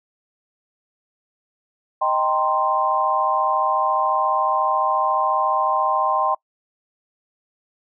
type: chord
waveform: sine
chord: C minor seventh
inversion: first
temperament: equal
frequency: 622.3 / 784 / 932.3 / 1046.5 Hz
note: Eb5 / G5 / Bb5 / C6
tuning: 0 / 0 / 0 / 0 cents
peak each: -25 / -22 / -26 / -20 dBFS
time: 2.01-6.35 s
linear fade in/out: 10 ms
effects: noise-tail reverb RT60 0.1 s tail -24 dB re dry